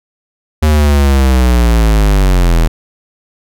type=linear sweep; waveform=square; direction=down; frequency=77.78 to 39.5 Hz; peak=-7 dBFS; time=0.62-2.68 s; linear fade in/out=10 ms; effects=none